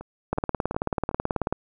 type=two click trains; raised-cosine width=1 ms; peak=-10 / -24 dBFS; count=23 / 4; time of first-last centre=0.33-1.526 / 0.01-1.113 s; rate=18.4 / 2.72 Hz; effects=none